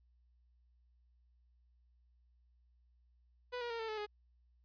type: tone with pitch steps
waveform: sawtooth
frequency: 493.9 / 477.6 / 461.9 / 446.7 / 432 / 417.7 Hz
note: B4 / A#4 / A#4 / A4 / A4 / G#4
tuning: 0 / +42 / -16 / +26 / -32 / +10 cents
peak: -35 dBFS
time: 3.52-4.066 s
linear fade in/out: 20 ms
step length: 91 ms
effects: added 60 Hz sine -67 dBFS peak until 4.64 s + resampled to 11025 Hz